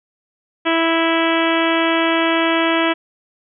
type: harmonic tone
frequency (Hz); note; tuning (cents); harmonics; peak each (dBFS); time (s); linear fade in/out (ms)
329.2; E4; -2; 1 / 2 / 3 / 4 / 5 / 6 / 7 / 8 / 9 / 10; -18 / -21 / -23 / -24 / -25 / -26 / -26 / -27 / -28 / -28; 0.65-2.94; 20
effects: none